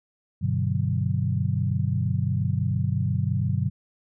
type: chord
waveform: sine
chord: G major seventh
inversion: none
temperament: equal with one note detuned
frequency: 98 / 123.83 / 146.83 / 185 Hz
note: G2 / B2 / D3 / F#3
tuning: 0 / +5 / 0 / 0 cents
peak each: -26 / -26 / -28 / -30 dBFS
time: 0.41-3.7 s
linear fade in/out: 20 ms
effects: none